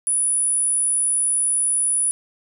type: tone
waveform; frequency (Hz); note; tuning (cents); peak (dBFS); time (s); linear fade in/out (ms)
sine; 9830; D#9; -22; -17; 0.07-2.11; 0
effects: none